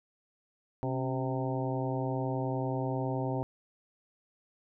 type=harmonic tone with a mistuned harmonic; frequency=130 Hz; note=C3; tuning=11 cents flat; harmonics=1 / 2 / 3 / 4 / 5 / 6 / 7; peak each=-33 / -36 / -38 / -39 / -40 / -41 / -41 dBFS; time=0.83-3.43 s; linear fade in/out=0 ms; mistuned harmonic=2; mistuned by=+73 cents; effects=none